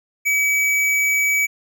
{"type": "tone with hard clipping", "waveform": "sine", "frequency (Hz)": 2282, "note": "C#7", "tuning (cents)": 50, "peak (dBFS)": -17, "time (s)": [0.25, 1.47], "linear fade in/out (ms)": 20, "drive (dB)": 15, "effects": []}